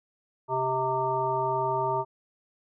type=harmonic tone with a mistuned harmonic; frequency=130.81 Hz; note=C3; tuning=in tune; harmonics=1 / 3 / 5 / 7 / 9; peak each=-36 / -31 / -32 / -27 / -34 dBFS; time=0.48-2.05 s; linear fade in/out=50 ms; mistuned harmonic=5; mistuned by=-24 cents; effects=none